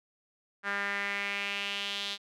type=tone with band-pass filter sweep; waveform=sawtooth; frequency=200.7 Hz; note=G3; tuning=41 cents sharp; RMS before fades=-34 dBFS; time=0.63-2.18 s; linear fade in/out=50 ms; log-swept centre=1600 to 3700 Hz; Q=3.4; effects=none